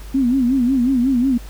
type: tone with vibrato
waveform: sine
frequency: 254.9 Hz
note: C4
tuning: 45 cents flat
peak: -13 dBFS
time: 0.14-1.38 s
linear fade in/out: 10 ms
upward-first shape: sine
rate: 5.5 Hz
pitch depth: 130 cents each way
effects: added 50 Hz sine -32 dBFS peak until 1.49 s + pink hiss -43 dBFS RMS until 1.49 s